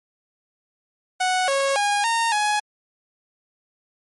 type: tone with pitch steps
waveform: sawtooth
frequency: 739 / 549 / 818 / 920 / 838 Hz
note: F#5 / C#5 / G#5 / A#5 / G#5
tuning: -2 / -17 / -26 / -23 / +15 cents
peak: -15 dBFS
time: 1.2-2.6 s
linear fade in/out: 10 ms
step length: 280 ms
effects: MP3 48 kbps

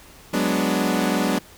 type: chord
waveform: sawtooth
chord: G# half-diminished seventh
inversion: third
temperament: equal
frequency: 185 / 207.7 / 246.9 / 293.7 Hz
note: F#3 / G#3 / B3 / D4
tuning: 0 / 0 / 0 / 0 cents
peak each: -21 dBFS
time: 0.33-1.39 s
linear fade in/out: 10 ms
effects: pink hiss -47 dBFS RMS until 1.57 s

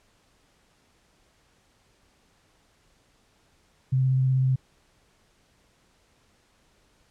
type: tone with vibrato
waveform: sine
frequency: 130.81 Hz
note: C3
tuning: in tune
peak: -19 dBFS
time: 3.92-4.56 s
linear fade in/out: 10 ms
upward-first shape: sine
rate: 16 Hz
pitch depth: 14 cents each way
effects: pink hiss -64 dBFS RMS until 7.1 s + low-pass 9000 Hz 12 dB/octave

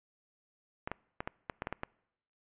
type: clicks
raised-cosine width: 0.5 ms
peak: -20 dBFS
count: 9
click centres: 0.875 / 0.916 / 1.205 / 1.275 / 1.498 / 1.621 / 1.671 / 1.726 / 1.834 s
effects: noise-tail reverb RT60 0.8 s tail -25 dB re dry + resampled to 8000 Hz

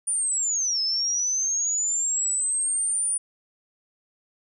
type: linear two-way sweep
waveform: sine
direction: down then up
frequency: 9470 to 5160 to 9470 Hz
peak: -22 dBFS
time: 0.07-3.18 s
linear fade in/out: 10 ms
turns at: 0.81 s
effects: none

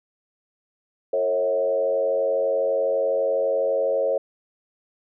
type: tone with frequency modulation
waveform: sine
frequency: 544 Hz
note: C#5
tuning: 33 cents flat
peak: -19 dBFS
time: 1.13-4.18 s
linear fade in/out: 5 ms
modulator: 92 Hz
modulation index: 0.97
effects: none

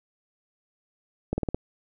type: slowing click train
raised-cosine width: 2 ms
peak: -13 dBFS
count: 5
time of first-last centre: 1.33-1.546 s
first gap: 50 ms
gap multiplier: 1.05
effects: none

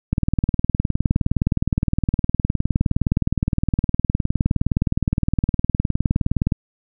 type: click train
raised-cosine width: 5 ms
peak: -5 dBFS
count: 125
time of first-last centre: 0.13-6.522 s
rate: 19.4 Hz
effects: none

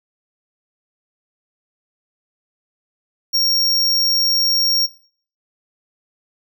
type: tone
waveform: square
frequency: 5560 Hz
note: F8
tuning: 9 cents flat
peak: -14 dBFS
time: 3.33-4.87 s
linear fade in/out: 20 ms
effects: noise-tail reverb RT60 0.5 s tail -19 dB re dry

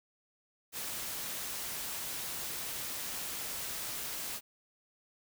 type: noise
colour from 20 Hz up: white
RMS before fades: -39 dBFS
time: 0.72-4.41 s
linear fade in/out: 50 ms
effects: none

